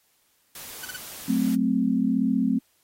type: noise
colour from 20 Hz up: white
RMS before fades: -40 dBFS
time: 0.55-1.55 s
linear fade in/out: 2 ms
type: tone bursts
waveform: sawtooth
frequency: 1498 Hz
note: F#6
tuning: 21 cents sharp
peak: -29 dBFS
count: 3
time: 0.83-0.965 s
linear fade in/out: 5 ms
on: 23 ms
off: 33 ms
type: chord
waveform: sine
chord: F# diminished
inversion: none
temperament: equal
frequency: 185 / 220 / 261.6 Hz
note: F#3 / A3 / C4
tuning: 0 / 0 / 0 cents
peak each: -27 / -24 / -23 dBFS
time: 1.28-2.59 s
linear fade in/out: 10 ms
effects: white hiss -66 dBFS RMS until 2.83 s + AAC 48 kbps